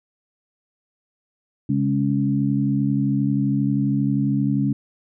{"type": "tone cluster", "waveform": "sine", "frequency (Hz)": [136.3, 206.4, 279], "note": ["C#3", "G#3", "C#4"], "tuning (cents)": [-29, -10, 11], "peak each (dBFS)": -22, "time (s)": [1.69, 4.73], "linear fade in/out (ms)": 5, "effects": []}